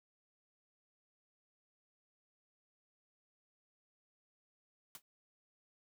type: noise with exponential decay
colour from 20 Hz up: white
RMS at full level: -45 dBFS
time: 4.95-5.02 s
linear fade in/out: 1 ms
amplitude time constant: 15 ms
effects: none